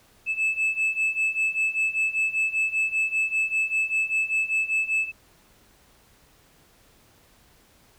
sine beating tone pair, 2613 / 2618.1 Hz, E7 / E7, -16 / -12 cents, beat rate 5.1 Hz, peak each -24 / -22 dBFS, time 0.26-5.12 s, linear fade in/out 50 ms, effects tanh soft clip ceiling -19 dBFS + pink hiss -58 dBFS RMS until 7.98 s

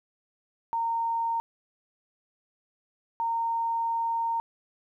sine tone pair in turn, 920 / 920 Hz, A#5 / A#5, -23 / -23 cents, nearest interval unison, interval 0 cents, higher neither, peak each -25 dBFS, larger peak neither, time 0.73-1.4 / 3.2-4.4 s, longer second, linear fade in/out 0 ms, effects 11-bit

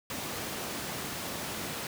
pink high-pass noise, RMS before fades -37 dBFS, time 0.1-1.87 s, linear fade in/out 2 ms, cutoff 130 Hz, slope 12 dB/octave, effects none

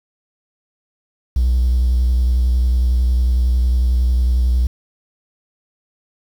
triangle tone with vibrato, 61.74 Hz, B1, in tune, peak -9 dBFS, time 1.36-4.67 s, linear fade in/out 5 ms, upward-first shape square, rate 11 Hz, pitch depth 28 cents each way, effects tanh soft clip ceiling -8 dBFS + 7-bit

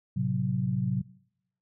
sine chord, F# diminished, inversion first, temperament equal, 110 / 130.81 / 185 Hz, A2 / C3 / F#3, 0 / 0 / 0 cents, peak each -32 / -28 / -29 dBFS, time 0.16-1.02 s, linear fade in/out 10 ms, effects noise-tail reverb RT60 0.8 s tail -22 dB re dry

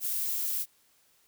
violet noise, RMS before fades -31 dBFS, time 0-0.66 s, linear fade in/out 50 ms, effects white hiss -66 dBFS RMS until 1.27 s

